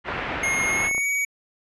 white low-pass noise, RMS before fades -29 dBFS, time 0.04-0.91 s, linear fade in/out 50 ms, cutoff 2300 Hz, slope 24 dB/octave
square tone with pitch glide, 2147 to 2258 Hz, C7 to C#7, +44 to +31 cents, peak -22 dBFS, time 0.43-1.25 s, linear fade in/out 5 ms, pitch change +87 cents, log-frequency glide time 0.7-1.07 s
clicks, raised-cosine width 1 ms, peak -21 dBFS, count 6, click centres 0.753 / 0.805 / 0.873 / 0.912 / 0.948 / 0.98 s
effects resampled to 24000 Hz

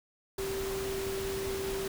sine tone in noise, 388.1 Hz, G4, 17 cents flat, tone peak -33 dBFS, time 0.38-1.88 s, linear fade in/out 5 ms, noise pink, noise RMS -39 dBFS, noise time 0.38-1.88 s, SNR +3 dB, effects none

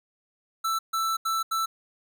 square tone bursts at uneven times, 1325 Hz, E6, 9 cents sharp, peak -25 dBFS, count 4, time 0.64-0.79 / 0.93-1.17 / 1.25-1.43 / 1.51-1.66 s, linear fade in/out 10 ms, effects none

